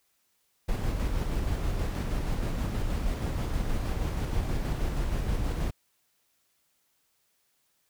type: noise with tremolo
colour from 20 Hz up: brown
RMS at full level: -28 dBFS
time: 0.68-5.71 s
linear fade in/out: 10 ms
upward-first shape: square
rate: 6.3 Hz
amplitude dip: 25%
effects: white hiss -72 dBFS RMS until 7.89 s